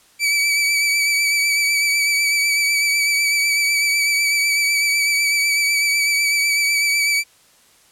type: tone with vibrato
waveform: sawtooth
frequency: 2298 Hz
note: D7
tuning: 38 cents flat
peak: -12 dBFS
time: 0.19-7.24 s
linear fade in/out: 50 ms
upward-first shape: sine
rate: 8 Hz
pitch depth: 28 cents each way
effects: white hiss -53 dBFS RMS until 7.91 s + low-pass 11000 Hz 12 dB/octave

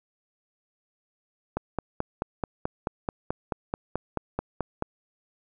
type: click train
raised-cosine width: 1 ms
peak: -13 dBFS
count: 16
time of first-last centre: 1.57-4.824 s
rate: 4.61 Hz
effects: none

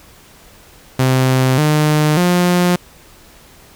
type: tone with pitch steps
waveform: sawtooth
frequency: 130 / 151.94 / 177.59 Hz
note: C3 / D#3 / F3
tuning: -11 / -41 / +29 cents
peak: -7 dBFS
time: 0.99-2.76 s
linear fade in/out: 5 ms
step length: 590 ms
effects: pink hiss -44 dBFS RMS until 3.75 s

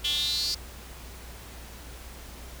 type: tone with high-pass filter sweep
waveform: square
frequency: 160 Hz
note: D#3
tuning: 49 cents sharp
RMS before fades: -28 dBFS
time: 0.04-0.55 s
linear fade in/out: 10 ms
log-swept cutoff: 3200 to 4800 Hz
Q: 9.4
effects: added 60 Hz sine -43 dBFS peak until 2.6 s + pink hiss -46 dBFS RMS until 2.6 s

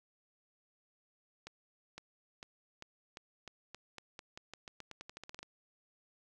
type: accelerating click train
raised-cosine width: 0.2 ms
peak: -29 dBFS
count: 22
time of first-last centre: 1.47-5.43 s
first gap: 510 ms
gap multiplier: 0.88
effects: none

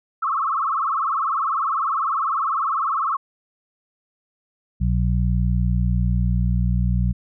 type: tone with vibrato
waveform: sine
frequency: 1200 Hz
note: D6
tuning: 37 cents sharp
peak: -19 dBFS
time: 0.22-3.17 s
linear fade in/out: 10 ms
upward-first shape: sine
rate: 20 Hz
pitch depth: 200 cents each way
type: harmonic tone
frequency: 60.2 Hz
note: B1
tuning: 44 cents flat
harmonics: 1 / 2 / 3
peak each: -19 / -22 / -24 dBFS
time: 4.8-7.13 s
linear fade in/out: 20 ms
effects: none

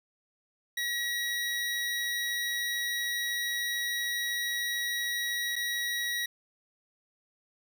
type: tone with dropouts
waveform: 25% pulse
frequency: 1913 Hz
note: A#6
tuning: 44 cents sharp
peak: -26 dBFS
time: 0.77-6.26 s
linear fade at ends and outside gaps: 5 ms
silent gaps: 5.557-5.562 s
effects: none

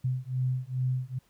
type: beating tone pair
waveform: sine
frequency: 127 / 129.4 Hz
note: B2 / C3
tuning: +49 / -19 cents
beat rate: 2.4 Hz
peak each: -30 dBFS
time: 0.04-1.19 s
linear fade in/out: 10 ms
effects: pink hiss -67 dBFS RMS until 1.29 s

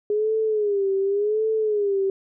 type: tone with vibrato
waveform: sine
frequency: 413.2 Hz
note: G#4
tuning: 9 cents flat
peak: -19 dBFS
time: 0.1-2.1 s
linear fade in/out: 2 ms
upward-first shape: sine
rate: 0.89 Hz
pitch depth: 110 cents each way
effects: none

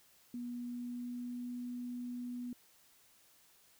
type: tone with pitch glide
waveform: sine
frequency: 242.3 to 244.8 Hz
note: B3 to B3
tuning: -33 to -15 cents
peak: -39 dBFS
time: 0.34-2.53 s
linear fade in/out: 2 ms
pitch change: +18 cents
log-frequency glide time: 0.57-1.52 s
effects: white hiss -66 dBFS RMS until 3.79 s

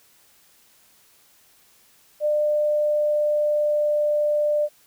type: tone with pitch glide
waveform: sine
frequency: 599 to 595.2 Hz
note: D5 to D5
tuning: +34 to +23 cents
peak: -18 dBFS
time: 2.2-4.69 s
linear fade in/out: 50 ms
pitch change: -11 cents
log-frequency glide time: 2.32-4.07 s
effects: white hiss -57 dBFS RMS until 4.86 s

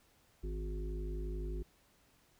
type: harmonic tone with a mistuned harmonic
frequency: 51.3 Hz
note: G#1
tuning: 21 cents flat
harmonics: 1 / 3 / 5 / 7 / 8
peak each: -37 / -49 / -52 / -46 / -54 dBFS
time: 0.43-1.63 s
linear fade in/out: 10 ms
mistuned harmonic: 5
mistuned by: -22 cents
effects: pink hiss -69 dBFS RMS until 2.39 s

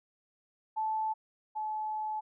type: tone pair in turn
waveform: sine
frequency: 873 / 861 Hz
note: A5 / A5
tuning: -14 / -38 cents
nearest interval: unison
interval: 24 cents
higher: first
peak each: -29 / -32 dBFS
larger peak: first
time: 0.76-1.14 / 1.55-2.21 s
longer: second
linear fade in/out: 20 ms
effects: none

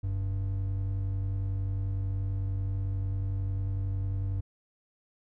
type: tone pair together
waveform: triangle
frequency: 45.64 / 96.7 Hz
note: F#1 / G2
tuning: -23 / -23 cents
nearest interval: octave + minor second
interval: 1300 cents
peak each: -33 / -27 dBFS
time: 0.03-4.41 s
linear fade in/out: 10 ms
effects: none

